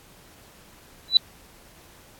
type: tone with exponential growth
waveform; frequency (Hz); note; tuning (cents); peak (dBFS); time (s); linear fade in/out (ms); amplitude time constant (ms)
sine; 3968; B7; +7; -7; 1.08-1.17; 2; 18
effects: pink hiss -52 dBFS RMS until 2.19 s + AAC 64 kbps